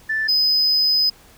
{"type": "tone pair in turn", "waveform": "sine", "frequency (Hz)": [1760, 5027], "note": ["A6", "D#8"], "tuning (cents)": [0, 17], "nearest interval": "octave + tritone", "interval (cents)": 1817, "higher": "second", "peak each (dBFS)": [-18, -12], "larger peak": "second", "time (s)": [[0.09, 0.28], [0.28, 1.1]], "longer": "second", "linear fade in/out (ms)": 10, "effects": ["tanh soft clip ceiling -13 dBFS", "pink hiss -49 dBFS RMS until 1.37 s"]}